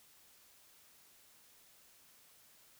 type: silence
effects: white hiss -64 dBFS RMS until 2.79 s